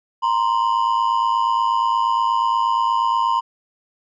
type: ring-modulated tone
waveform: triangle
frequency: 987.8 Hz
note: B5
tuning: in tune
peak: -11 dBFS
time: 0.22-3.41 s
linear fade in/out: 20 ms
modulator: 54.2 Hz
effects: resampled to 16000 Hz